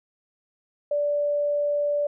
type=tone; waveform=sine; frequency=583 Hz; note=D5; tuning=13 cents flat; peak=-21 dBFS; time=0.91-2.07 s; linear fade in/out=5 ms; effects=none